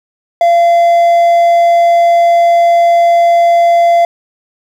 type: tone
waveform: triangle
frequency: 685 Hz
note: F5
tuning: 34 cents flat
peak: -3 dBFS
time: 0.41-4.05 s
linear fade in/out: 2 ms
effects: 7-bit